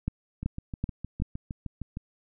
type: two click trains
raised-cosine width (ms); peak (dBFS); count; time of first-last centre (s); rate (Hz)
5; -22 / -15; 11 / 4; 0.43-1.971 / 0.08-1.221; 6.49 / 2.63
effects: none